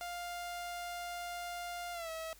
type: tone with pitch glide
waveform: sawtooth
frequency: 701 to 646.5 Hz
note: F5 to E5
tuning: +6 to -34 cents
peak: -36 dBFS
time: 0.01-2.33 s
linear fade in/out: 0 ms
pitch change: -140 cents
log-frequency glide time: 1.93-2.1 s
effects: added 50 Hz sine -61 dBFS peak until 2.39 s + white hiss -61 dBFS RMS until 2.39 s